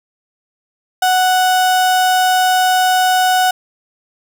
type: tone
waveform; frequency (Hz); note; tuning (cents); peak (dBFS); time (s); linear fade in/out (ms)
35% pulse; 740; F#5; 0; -9; 1.02-3.51; 5
effects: none